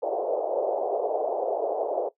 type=band-pass noise; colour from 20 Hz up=white; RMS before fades=-27 dBFS; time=0.02-2.09 s; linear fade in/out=10 ms; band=400 to 730 Hz; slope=48 dB/octave; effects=noise-tail reverb RT60 0.1 s tail -17 dB re dry